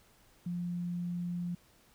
sine tone, 175.1 Hz, F3, 5 cents sharp, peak -33 dBFS, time 0.46-1.55 s, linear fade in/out 5 ms, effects pink hiss -64 dBFS RMS until 1.94 s

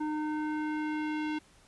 square tone with low-pass filter sweep, 305.4 Hz, D#4, 32 cents flat, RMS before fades -33 dBFS, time 0-1.39 s, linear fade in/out 10 ms, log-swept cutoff 1100 to 3000 Hz, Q 1.4, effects pink hiss -61 dBFS RMS until 1.67 s + resampled to 24000 Hz

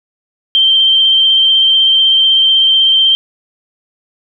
sine tone with vibrato, 3136 Hz, G7, in tune, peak -6 dBFS, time 0.55-3.15 s, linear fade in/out 0 ms, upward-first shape sine, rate 16 Hz, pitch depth 17 cents each way, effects none

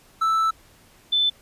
triangle / sine tone pair in turn, 1318.5 / 3520 Hz, E6 / A7, 0 / 0 cents, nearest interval octave + perfect fourth, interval 1700 cents, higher second, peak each -16 / -17 dBFS, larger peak first, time 0.21-0.51 / 1.12-1.3 s, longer first, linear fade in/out 10 ms, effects pink hiss -54 dBFS RMS until 1.41 s + resampled to 32000 Hz

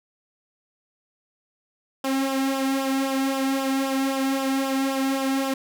sawtooth tone with flanger, 269.1 Hz, C4, 49 cents sharp, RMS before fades -24 dBFS, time 2.04-5.54 s, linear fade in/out 5 ms, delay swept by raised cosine 0.46 to 2.06 ms, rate 3.8 Hz, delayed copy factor -0.65, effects none

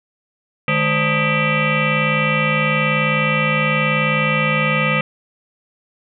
sine tone with frequency modulation, 1244.5 Hz, D#6, in tune, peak -14 dBFS, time 0.68-5.01 s, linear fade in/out 2 ms, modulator 364 Hz, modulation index 4.1, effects none

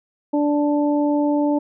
harmonic tone, 292.8 Hz, D4, 5 cents flat, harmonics 1 / 2 / 3, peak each -17 / -23 / -27 dBFS, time 0.33-1.59 s, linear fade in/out 10 ms, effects none

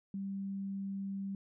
sine tone, 196 Hz, G3, in tune, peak -36 dBFS, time 0.14-1.35 s, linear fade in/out 2 ms, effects none

